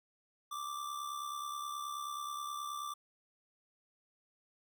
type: tone with amplitude modulation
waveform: square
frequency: 1174.7 Hz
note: D6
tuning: in tune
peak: -37 dBFS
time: 0.51-2.94 s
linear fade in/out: 10 ms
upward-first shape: sine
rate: 69.4 Hz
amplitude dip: 55%
effects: none